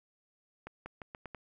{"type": "accelerating click train", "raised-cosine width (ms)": 0.5, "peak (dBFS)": -28, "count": 6, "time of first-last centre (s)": [0.67, 1.347], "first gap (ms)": 190, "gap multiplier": 0.83, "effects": []}